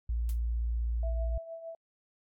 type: tone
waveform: sine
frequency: 57.8 Hz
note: A#1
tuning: 14 cents flat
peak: -28 dBFS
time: 0.09-1.38 s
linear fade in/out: 5 ms
type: noise with exponential decay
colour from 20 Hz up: blue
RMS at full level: -43 dBFS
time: 0.29-0.4 s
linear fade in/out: 1 ms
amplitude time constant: 23 ms
type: tone with tremolo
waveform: sine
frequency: 659.3 Hz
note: E5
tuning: in tune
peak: -37 dBFS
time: 1.03-1.75 s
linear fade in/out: 2 ms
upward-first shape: triangle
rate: 6.5 Hz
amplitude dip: 65%
effects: AAC 64 kbps